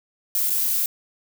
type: noise with dropouts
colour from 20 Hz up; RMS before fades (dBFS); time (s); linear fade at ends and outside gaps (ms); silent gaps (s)
violet; -22; 0.35-0.86; 1; 0.498-0.503
effects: none